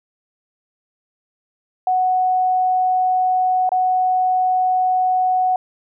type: tone with dropouts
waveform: sine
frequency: 740 Hz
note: F#5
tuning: in tune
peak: -14 dBFS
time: 1.87-5.56 s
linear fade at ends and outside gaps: 2 ms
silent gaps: 3.692-3.718 s
effects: none